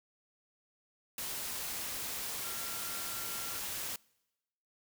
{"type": "tone in noise", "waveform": "sine", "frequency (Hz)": 1374, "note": "F6", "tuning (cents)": -29, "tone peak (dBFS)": -49, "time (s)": [2.44, 3.59], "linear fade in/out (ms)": 2, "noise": "white", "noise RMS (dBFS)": -39, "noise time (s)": [1.18, 3.96], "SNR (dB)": -13, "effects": ["noise-tail reverb RT60 1.0 s tail -26 dB re dry"]}